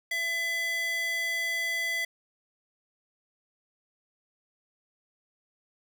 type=tone with high-pass filter; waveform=square; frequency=670 Hz; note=E5; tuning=28 cents sharp; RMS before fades=-30 dBFS; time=0.11-2.05 s; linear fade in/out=5 ms; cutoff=1900 Hz; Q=2.7; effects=none